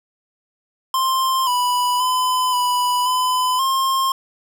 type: tone with pitch steps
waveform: square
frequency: 1051 / 987 / 1012 / 988 / 1010 / 1065 Hz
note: C6 / B5 / B5 / B5 / B5 / C6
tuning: +7 / -1 / +42 / 0 / +39 / +30 cents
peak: -17 dBFS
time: 0.94-4.12 s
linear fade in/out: 2 ms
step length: 530 ms
effects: none